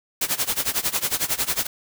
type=noise with tremolo; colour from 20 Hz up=white; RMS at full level=-21 dBFS; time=0.21-1.67 s; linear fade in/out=5 ms; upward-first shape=sine; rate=11 Hz; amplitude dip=90%; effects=none